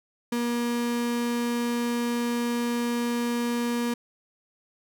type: tone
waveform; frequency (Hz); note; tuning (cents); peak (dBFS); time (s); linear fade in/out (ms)
35% pulse; 238.3; A#3; +38; -23; 0.32-3.94; 5
effects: none